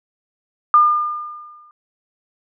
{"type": "tone with exponential decay", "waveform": "sine", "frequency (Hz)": 1207, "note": "D6", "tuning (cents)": 47, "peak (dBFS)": -6, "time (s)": [0.74, 1.71], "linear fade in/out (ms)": 1, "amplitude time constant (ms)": 210, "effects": []}